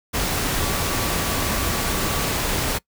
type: tone in noise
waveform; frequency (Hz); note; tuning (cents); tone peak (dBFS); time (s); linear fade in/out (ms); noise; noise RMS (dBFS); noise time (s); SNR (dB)
sine; 1147; D6; -41; -33; 0.59-2.32; 20; pink; -23; 0.13-2.79; -13
effects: noise-tail reverb RT60 0.1 s tail -23 dB re dry